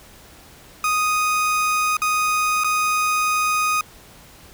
30% pulse tone with dropouts, 1244.5 Hz, D#6, in tune, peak -15 dBFS, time 0.84-3.81 s, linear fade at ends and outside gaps 2 ms, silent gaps 1.969-2.018 / 2.637-2.644 s, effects pink hiss -46 dBFS RMS until 4.53 s

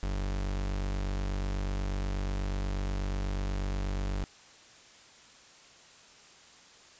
40% pulse tone, 48.24 Hz, G1, 27 cents flat, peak -29 dBFS, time 0.03-4.24 s, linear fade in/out 0 ms, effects white hiss -55 dBFS RMS until 6.99 s + resampled to 16000 Hz

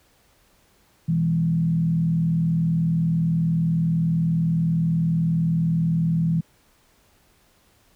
sine tone with frequency modulation, 164.81 Hz, E3, in tune, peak -18 dBFS, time 1.08-6.41 s, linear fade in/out 10 ms, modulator 40 Hz, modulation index 0.6, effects pink hiss -60 dBFS RMS until 7.95 s

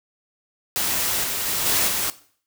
white noise with level steps, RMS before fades -23 / -26 / -24 / -20 / -24 dBFS, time 0.76-2.1 s, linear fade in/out 0 ms, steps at 1.23 / 1.45 / 1.65 / 1.87 s, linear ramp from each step 20 ms, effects noise-tail reverb RT60 0.5 s tail -17 dB re dry

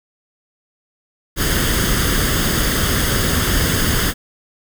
pink noise with comb filter, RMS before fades -17 dBFS, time 1.36-4.14 s, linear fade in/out 50 ms, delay 0.61 ms, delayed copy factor +0.6, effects none

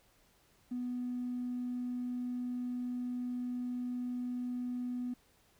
triangle tone, 247 Hz, B3, in tune, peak -31 dBFS, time 0.71-5.14 s, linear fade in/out 10 ms, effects tanh soft clip ceiling -32 dBFS + pink hiss -68 dBFS RMS until 5.59 s

